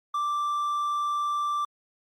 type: tone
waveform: triangle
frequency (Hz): 1174.7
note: D6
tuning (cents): 0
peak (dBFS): -23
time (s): 0.14-1.65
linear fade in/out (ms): 5
effects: Opus 48 kbps